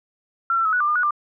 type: tone with pitch steps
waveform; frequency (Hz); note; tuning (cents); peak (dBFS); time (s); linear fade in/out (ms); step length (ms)
sine; 1360 / 1343 / 1283 / 1472 / 1187 / 1208 / 1463 / 1190; F6 / E6 / E6 / F#6 / D6 / D6 / F#6 / D6; -46 / +32 / -47 / -9 / +18 / +48 / -20 / +22; -17; 0.5-1.108; 2; 76
effects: none